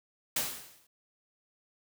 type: noise with exponential decay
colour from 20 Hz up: white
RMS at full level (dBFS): -28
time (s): 0.36-0.87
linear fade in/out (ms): 5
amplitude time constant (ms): 110
effects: none